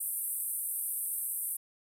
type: band-pass noise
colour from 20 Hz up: white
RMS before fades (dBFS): -35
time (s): 0-1.57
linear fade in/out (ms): 10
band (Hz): 8500 to 14000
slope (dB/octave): 96
effects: none